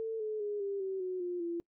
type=tone with pitch steps; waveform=sine; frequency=447 / 430 / 413.7 / 398 / 382.9 / 368.4 / 354.4 / 340.9 Hz; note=A4 / A4 / G#4 / G4 / G4 / F#4 / F4 / F4; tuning=+27 / -40 / -7 / +26 / -41 / -7 / +25 / -42 cents; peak=-33 dBFS; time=0-1.6 s; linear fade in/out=0 ms; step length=200 ms; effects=noise-tail reverb RT60 0.1 s tail -24 dB re dry